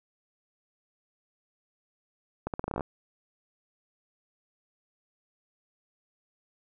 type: accelerating click train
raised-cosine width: 1 ms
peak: -17 dBFS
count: 11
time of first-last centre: 2.47-2.808 s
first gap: 68 ms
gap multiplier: 0.83
effects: none